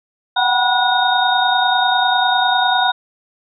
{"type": "tone cluster", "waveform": "sine", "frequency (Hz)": [736, 766, 972, 1456, 3709], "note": ["F#5", "G5", "B5", "F#6", "A#7"], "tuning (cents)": [-9, -40, -28, -28, -9], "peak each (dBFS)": -19, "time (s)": [0.36, 2.92], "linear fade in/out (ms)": 10, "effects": []}